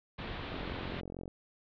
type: low-pass noise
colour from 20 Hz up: pink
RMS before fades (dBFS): -41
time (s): 0.18-1.01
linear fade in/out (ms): 10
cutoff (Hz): 4000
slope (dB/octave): 48
type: click train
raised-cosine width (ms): 2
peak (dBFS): -29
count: 35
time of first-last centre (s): 0.52-1.279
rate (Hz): 44.8
effects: none